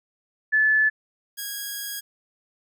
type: tone pair in turn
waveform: sine / 5% pulse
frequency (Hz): 1734 / 1644.5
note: A6 / G#6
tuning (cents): -26 / -18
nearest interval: minor second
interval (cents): 92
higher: first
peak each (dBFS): -16 / -19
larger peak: first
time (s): 0.52-0.9 / 1.37-2.01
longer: second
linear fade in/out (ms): 20
effects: none